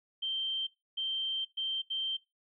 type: tone bursts at uneven times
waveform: sine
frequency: 3136 Hz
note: G7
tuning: in tune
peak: -31 dBFS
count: 4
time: 0.22-0.67 / 0.97-1.45 / 1.57-1.82 / 1.9-2.17 s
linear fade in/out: 10 ms
effects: noise-tail reverb RT60 0.2 s tail -19 dB re dry